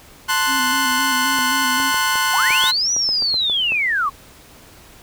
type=chord; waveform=sawtooth; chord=F# diminished; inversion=first; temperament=equal; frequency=880 / 1046.5 / 1480 Hz; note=A5 / C6 / F#6; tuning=0 / 0 / 0 cents; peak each=-21 / -16 / -16 dBFS; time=0.28-2.72 s; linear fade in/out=20 ms
type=tone with vibrato; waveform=sine; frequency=262.5 Hz; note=C4; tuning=6 cents sharp; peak=-26 dBFS; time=0.46-1.93 s; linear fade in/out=50 ms; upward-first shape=square; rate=3.8 Hz; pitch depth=51 cents each way
type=clicks; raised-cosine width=1 ms; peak=-18 dBFS; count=12; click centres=1.388 / 1.801 / 1.944 / 2.156 / 2.506 / 2.639 / 2.965 / 3.09 / 3.223 / 3.342 / 3.498 / 3.721 s
type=linear two-way sweep; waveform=sine; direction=up then down; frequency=659.3 to 5920 to 1052 Hz; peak=-16 dBFS; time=2.33-4.1 s; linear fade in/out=20 ms; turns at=2.92 s
effects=pink hiss -45 dBFS RMS until 5.02 s